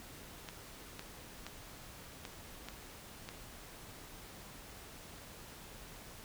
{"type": "clicks", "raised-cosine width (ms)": 0.2, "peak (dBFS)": -26, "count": 6, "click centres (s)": [0.488, 0.994, 1.466, 2.252, 2.686, 3.289], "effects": ["pink hiss -52 dBFS RMS until 6.24 s"]}